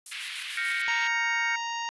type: noise with tremolo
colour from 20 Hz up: violet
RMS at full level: -37 dBFS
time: 0.06-0.82 s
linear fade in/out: 2 ms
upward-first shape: square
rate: 6.8 Hz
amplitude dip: 50%
type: band-pass noise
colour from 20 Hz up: pink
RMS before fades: -37 dBFS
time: 0.11-1.08 s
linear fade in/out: 10 ms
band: 1900 to 3700 Hz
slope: 24 dB/octave
type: chord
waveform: sine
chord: G half-diminished seventh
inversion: third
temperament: equal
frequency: 1396.9 / 1568 / 1864.7 / 2217 Hz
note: F6 / G6 / Bb6 / Db7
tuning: 0 / 0 / 0 / 0 cents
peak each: -36 / -36 / -31 / -30 dBFS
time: 0.57-1.56 s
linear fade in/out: 5 ms
type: harmonic tone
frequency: 932.3 Hz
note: A#5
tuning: in tune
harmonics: 1 / 2 / 3 / 4 / 5 / 6 / 7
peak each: -32 / -37 / -37 / -46 / -45 / -47 / -44 dBFS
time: 0.88-1.89 s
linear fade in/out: 0 ms
effects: resampled to 24000 Hz